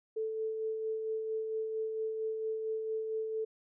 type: tone with tremolo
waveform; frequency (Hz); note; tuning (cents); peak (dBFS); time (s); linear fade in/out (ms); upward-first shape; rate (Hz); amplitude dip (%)
sine; 440; A4; 0; -31; 0.16-3.45; 10; sine; 4.4; 35
effects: none